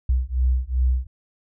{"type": "beating tone pair", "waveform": "sine", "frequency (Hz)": [62, 64.6], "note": ["B1", "C2"], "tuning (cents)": [7, -21], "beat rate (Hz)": 2.6, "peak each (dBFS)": -21, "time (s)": [0.09, 1.07], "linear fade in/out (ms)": 5, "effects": []}